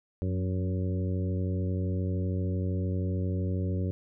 harmonic tone with a mistuned harmonic, 92.9 Hz, F#2, 7 cents sharp, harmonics 1 / 2 / 3 / 4 / 5 / 6, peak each -28 / -34 / -38 / -40 / -42 / -44 dBFS, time 0.22-3.91 s, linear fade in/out 0 ms, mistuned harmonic 2, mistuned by -31 cents, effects none

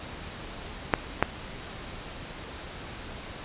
clicks, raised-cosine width 0.5 ms, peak -4 dBFS, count 2, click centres 0.938 / 1.226 s, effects pink hiss -40 dBFS RMS until 3.44 s + resampled to 8000 Hz

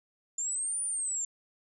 sine linear two-way sweep, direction up then down, 7160 to 9480 to 7160 Hz, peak -28 dBFS, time 0.38-1.25 s, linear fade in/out 5 ms, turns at 0.82 s, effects tanh soft clip ceiling -28 dBFS

